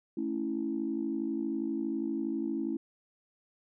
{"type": "chord", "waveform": "sine", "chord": "A major", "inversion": "none", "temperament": "equal", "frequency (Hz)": [220, 277.2, 329.6], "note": ["A3", "C#4", "E4"], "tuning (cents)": [0, 0, 0], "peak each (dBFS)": [-36, -34, -33], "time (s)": [0.17, 2.77], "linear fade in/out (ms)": 5, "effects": ["tanh soft clip ceiling -21 dBFS"]}